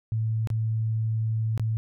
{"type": "tone with dropouts", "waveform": "sine", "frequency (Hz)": 111, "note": "A2", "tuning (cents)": 16, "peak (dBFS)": -23, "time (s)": [0.12, 1.77], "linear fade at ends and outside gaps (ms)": 0, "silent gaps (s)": [[0.473, 0.502], [1.577, 1.596]], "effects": []}